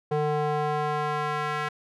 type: tone with band-pass filter sweep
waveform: square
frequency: 150 Hz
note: D3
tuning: 37 cents sharp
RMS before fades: -27 dBFS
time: 0.11-1.69 s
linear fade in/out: 10 ms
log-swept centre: 550 to 1500 Hz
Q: 1.4
effects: none